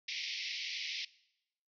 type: band-pass noise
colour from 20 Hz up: pink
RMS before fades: -40 dBFS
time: 0.08-1.05 s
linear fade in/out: 5 ms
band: 2000 to 5700 Hz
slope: 96 dB/octave
effects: noise-tail reverb RT60 0.8 s tail -20 dB re dry